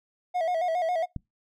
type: tone with vibrato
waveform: triangle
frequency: 685 Hz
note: F5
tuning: 34 cents flat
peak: -22 dBFS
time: 0.34-1.06 s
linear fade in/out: 20 ms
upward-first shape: square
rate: 7.3 Hz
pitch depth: 88 cents each way
type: click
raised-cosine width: 5 ms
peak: -20 dBFS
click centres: 1.163 s
effects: noise-tail reverb RT60 0.2 s tail -25 dB re dry